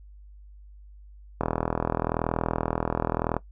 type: click train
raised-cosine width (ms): 1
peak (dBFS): -10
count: 81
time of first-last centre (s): 1.41-3.366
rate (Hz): 40.9
effects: noise-tail reverb RT60 0.1 s tail -17 dB re dry + added 50 Hz sine -45 dBFS peak until 3.51 s